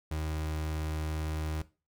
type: tone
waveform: 35% pulse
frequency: 77.78 Hz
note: D#2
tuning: in tune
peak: -30 dBFS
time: 0.11-1.62 s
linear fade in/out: 5 ms
effects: noise-tail reverb RT60 0.3 s tail -17 dB re dry